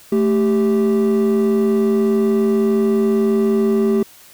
triangle tone pair together, 219.6 / 392 Hz, A3 / G4, -3 / 0 cents, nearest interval minor seventh, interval 1003 cents, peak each -13 dBFS, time 0.12-4.03 s, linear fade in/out 5 ms, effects tanh soft clip ceiling -6 dBFS + white hiss -45 dBFS RMS until 4.33 s

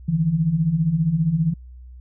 sine beating tone pair, 150.1 / 165.1 Hz, D3 / E3, +38 / +3 cents, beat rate 15 Hz, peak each -23 / -18 dBFS, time 0.08-1.54 s, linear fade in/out 10 ms, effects added 62 Hz sine -38 dBFS peak until 2 s

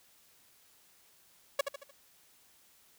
sawtooth tone with echo, 561 Hz, C#5, 21 cents sharp, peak -21 dBFS, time 1.59-1.61 s, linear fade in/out 5 ms, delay 75 ms, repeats 4, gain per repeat -7 dB, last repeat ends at 1.91 s, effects white hiss -64 dBFS RMS until 2.98 s

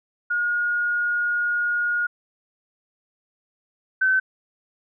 sine tone pair in turn, 1435 / 1529.3 Hz, F6 / G6, +47 / -43 cents, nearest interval minor second, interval 110 cents, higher second, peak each -20 / -16 dBFS, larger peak second, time 0.3-2.07 / 4.01-4.2 s, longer first, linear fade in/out 10 ms, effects none

